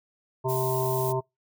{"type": "harmonic tone", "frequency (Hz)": 130, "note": "C3", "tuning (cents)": -11, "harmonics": [1, 3, 5, 7, 8], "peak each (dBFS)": [-29, -28, -32, -31, -37], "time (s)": [0.44, 1.21], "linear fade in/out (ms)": 20}
{"type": "noise", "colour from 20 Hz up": "violet", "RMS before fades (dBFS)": -35, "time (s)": [0.48, 1.13], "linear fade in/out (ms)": 20}
{"effects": ["noise-tail reverb RT60 0.2 s tail -26 dB re dry"]}